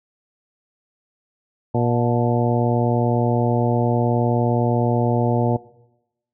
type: harmonic tone with a mistuned harmonic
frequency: 119.4 Hz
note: A#2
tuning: 42 cents sharp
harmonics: 1 / 2 / 3 / 4 / 5 / 6 / 7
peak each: -20 / -23 / -25 / -26 / -27 / -28 / -28 dBFS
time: 1.74-5.57 s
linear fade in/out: 10 ms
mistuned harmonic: 7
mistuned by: +73 cents
effects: noise-tail reverb RT60 0.9 s tail -20 dB re dry